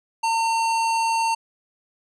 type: tone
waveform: square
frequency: 908 Hz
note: A#5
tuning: 46 cents flat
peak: -20 dBFS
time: 0.23-1.35 s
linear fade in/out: 10 ms
effects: resampled to 22050 Hz